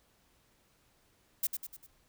violet noise with echo, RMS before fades -30 dBFS, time 1.43-1.47 s, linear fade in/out 5 ms, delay 99 ms, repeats 4, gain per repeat -6 dB, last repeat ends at 1.866 s, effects pink hiss -69 dBFS RMS until 2.08 s

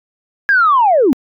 sine linear sweep, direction down, 1661.2 to 233.1 Hz, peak -7 dBFS, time 0.49-1.13 s, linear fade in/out 0 ms, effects tanh soft clip ceiling -3 dBFS

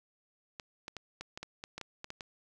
clicks, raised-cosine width 0.2 ms, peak -24 dBFS, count 12, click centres 0.598 / 0.881 / 0.967 / 1.21 / 1.375 / 1.43 / 1.639 / 1.78 / 1.813 / 2.044 / 2.104 / 2.208 s, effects none

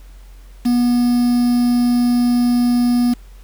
triangle tone with quantisation, 242.9 Hz, B3, 29 cents flat, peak -10 dBFS, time 0.65-3.14 s, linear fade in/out 10 ms, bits 5, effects added 45 Hz sine -37 dBFS peak until 3.43 s + pink hiss -52 dBFS RMS until 3.43 s

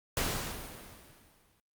pink noise with exponential decay, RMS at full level -30 dBFS, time 0.17-1.6 s, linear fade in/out 1 ms, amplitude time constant 310 ms, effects Opus 48 kbps

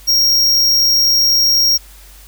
square tone, 5588 Hz, F8, in tune, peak -10 dBFS, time 0.07-1.78 s, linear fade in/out 20 ms, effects added 49 Hz sine -39 dBFS peak until 2.27 s + white hiss -43 dBFS RMS until 2.27 s

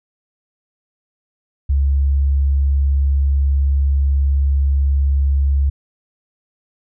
sine tone, 69.3 Hz, C#2, in tune, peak -12 dBFS, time 1.69-5.7 s, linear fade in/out 10 ms, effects none

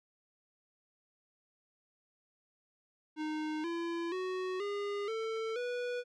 square tone with pitch steps, 308.3 / 338.2 / 370.9 / 406.8 / 446.2 / 489.4 Hz, D#4 / E4 / F#4 / G#4 / A4 / B4, -16 / +44 / +4 / -36 / +24 / -16 cents, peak -35 dBFS, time 3.16-6.04 s, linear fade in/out 50 ms, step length 480 ms, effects low-pass 4000 Hz 12 dB/octave

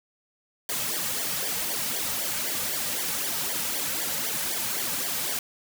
white noise with flanger, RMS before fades -29 dBFS, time 0.69-5.39 s, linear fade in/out 2 ms, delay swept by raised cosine 0.75 to 2.95 ms, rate 3.9 Hz, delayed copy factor -0.95, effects none

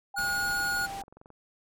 sine tone with pitch glide, 798 to 787.5 Hz, G5 to G5, +31 to +8 cents, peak -36 dBFS, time 0.14-1.03 s, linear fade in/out 5 ms, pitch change -23 cents, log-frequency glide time 0.64-0.89 s
square tone, 1441 Hz, F#6, 46 cents flat, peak -28 dBFS, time 0.16-0.87 s, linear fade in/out 20 ms
pink low-pass noise, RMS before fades -43 dBFS, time 0.18-1.02 s, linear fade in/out 5 ms, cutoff 12000 Hz, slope 24 dB/octave
click train, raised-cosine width 1 ms, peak -37 dBFS, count 13, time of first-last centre 0.77-1.303 s, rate 22.5 Hz
effects none

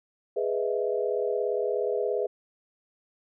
sine chord, E major seventh, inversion first, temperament equal, 415.3 / 493.9 / 622.3 / 659.3 Hz, G#4 / B4 / D#5 / E5, 0 / 0 / 0 / 0 cents, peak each -28 / -29 / -34 / -34 dBFS, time 0.36-2.27 s, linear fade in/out 10 ms, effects none

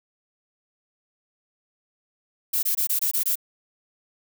violet noise bursts, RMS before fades -23 dBFS, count 7, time 2.53-3.356 s, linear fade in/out 10 ms, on 100 ms, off 21 ms, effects none

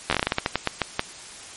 slowing click train, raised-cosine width 0.3 ms, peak -4 dBFS, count 15, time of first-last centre 0.1-0.994 s, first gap 12 ms, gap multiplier 1.23, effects white hiss -41 dBFS RMS until 1.56 s + MP3 48 kbps

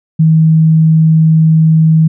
sine tone, 159.5 Hz, D#3, 43 cents sharp, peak -4 dBFS, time 0.19-2.08 s, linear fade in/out 10 ms, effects none

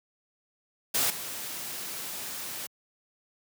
white noise with level steps, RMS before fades -26 / -37 dBFS, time 0.94-2.67 s, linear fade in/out 10 ms, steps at 1.1 s, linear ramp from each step 2 ms, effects high-pass 100 Hz 12 dB/octave

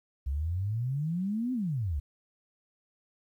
sine exponential two-way sweep, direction up then down, 65.1 to 261.6 to 65.1 Hz, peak -28 dBFS, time 0.26-2 s, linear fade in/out 10 ms, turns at 1.53 s, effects 11-bit

